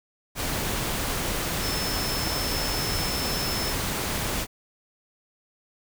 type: tone in noise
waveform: sine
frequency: 5274 Hz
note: E8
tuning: in tune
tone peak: -31 dBFS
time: 1.6-3.75 s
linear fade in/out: 50 ms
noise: pink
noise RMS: -28 dBFS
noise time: 0.35-4.47 s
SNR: -6 dB
effects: none